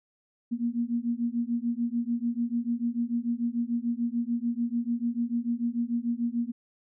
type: beating tone pair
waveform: sine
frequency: 233.1 / 239.9 Hz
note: A#3 / A#3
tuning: 0 / +50 cents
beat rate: 6.8 Hz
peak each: -29 dBFS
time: 0.51-6.52 s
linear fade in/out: 20 ms
effects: none